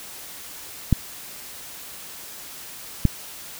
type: clicks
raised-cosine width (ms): 5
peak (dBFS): -3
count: 2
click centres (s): 0.927 / 3.053
effects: white hiss -39 dBFS RMS until 3.59 s